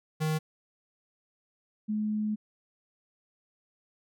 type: tone pair in turn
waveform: square / sine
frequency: 156.1 / 212.9 Hz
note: D#3 / G#3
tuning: +6 / +43 cents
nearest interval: perfect fourth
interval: 537 cents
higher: second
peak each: -27 dBFS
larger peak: neither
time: 0.2-0.39 / 1.88-2.36 s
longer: second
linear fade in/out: 20 ms
effects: none